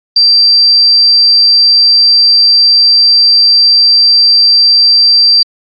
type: tone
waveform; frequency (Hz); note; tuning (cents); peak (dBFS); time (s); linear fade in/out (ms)
sine; 4699; D8; 0; -3; 0.16-5.43; 5
effects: AAC 48 kbps